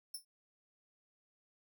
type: tone with exponential decay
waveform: 15% pulse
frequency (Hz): 5360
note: E8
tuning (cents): +28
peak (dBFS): -32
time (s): 0.14-0.25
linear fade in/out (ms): 5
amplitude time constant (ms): 23
effects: none